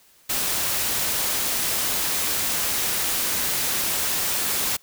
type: noise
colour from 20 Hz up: white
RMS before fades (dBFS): -24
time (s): 0.29-4.77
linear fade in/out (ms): 10
effects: white hiss -56 dBFS RMS until 4.82 s